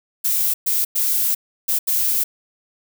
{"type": "noise bursts at uneven times", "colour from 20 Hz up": "violet", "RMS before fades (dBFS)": -19, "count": 5, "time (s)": [[0.24, 0.54], [0.66, 0.85], [0.95, 1.35], [1.68, 1.79], [1.87, 2.24]], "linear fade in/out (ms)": 10, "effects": []}